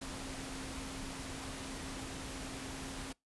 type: tone in noise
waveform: sine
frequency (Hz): 266.9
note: C4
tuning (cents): +35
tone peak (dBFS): -47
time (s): 0.01-3.13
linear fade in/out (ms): 10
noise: pink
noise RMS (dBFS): -44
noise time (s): 0.01-3.13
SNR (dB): -6
effects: noise-tail reverb RT60 0.2 s tail -25 dB re dry + resampled to 24000 Hz